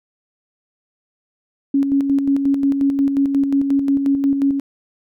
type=tone with tremolo; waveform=sine; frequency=277.1 Hz; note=C#4; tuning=1 cent flat; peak=-12 dBFS; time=1.74-4.6 s; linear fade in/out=5 ms; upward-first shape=square; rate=5.6 Hz; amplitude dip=45%; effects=none